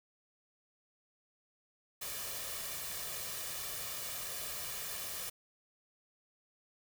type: noise with comb filter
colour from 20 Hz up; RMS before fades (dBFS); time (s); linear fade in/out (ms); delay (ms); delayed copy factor
white; -41; 2.01-5.3; 10; 1.7; +0.55
effects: none